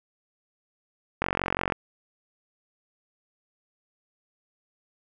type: click train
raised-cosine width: 0.5 ms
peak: -9 dBFS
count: 24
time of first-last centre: 1.22-1.722 s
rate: 45.8 Hz
effects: none